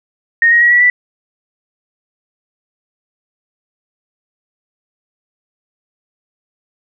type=tone with pitch steps; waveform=sine; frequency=1855 / 1883.1 / 1911.6 / 1940.5 / 1969.9 Hz; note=A#6 / A#6 / A#6 / B6 / B6; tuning=-9 / +17 / +43 / -31 / -5 cents; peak=-6 dBFS; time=0.42-0.9 s; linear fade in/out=2 ms; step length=96 ms; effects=none